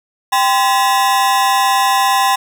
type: ring-modulated tone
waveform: 40% pulse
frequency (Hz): 909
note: A#5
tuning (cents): -44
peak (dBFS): -7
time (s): 0.32-2.36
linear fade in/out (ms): 10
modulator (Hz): 121
effects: none